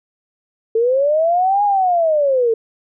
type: linear two-way sweep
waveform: sine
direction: up then down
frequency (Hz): 440 to 830.6 to 440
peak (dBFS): -12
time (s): 0.75-2.54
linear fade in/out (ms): 5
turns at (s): 1.64
effects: none